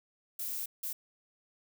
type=noise bursts at uneven times; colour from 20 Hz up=violet; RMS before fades=-37 dBFS; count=2; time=0.39-0.66 / 0.83-0.93 s; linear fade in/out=5 ms; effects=none